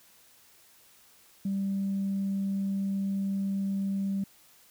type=tone; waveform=sine; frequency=196 Hz; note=G3; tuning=in tune; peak=-26 dBFS; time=1.45-4.24 s; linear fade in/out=5 ms; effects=tanh soft clip ceiling -23 dBFS + white hiss -59 dBFS RMS until 4.7 s